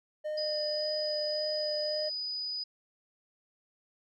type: tone with vibrato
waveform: triangle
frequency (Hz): 608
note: D#5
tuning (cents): -40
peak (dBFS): -30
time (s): 0.24-2.1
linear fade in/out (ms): 20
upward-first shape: sine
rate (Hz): 1.8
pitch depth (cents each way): 12
type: tone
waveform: sine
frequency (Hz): 4968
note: D#8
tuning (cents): -3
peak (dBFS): -33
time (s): 0.37-2.64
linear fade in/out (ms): 10
effects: none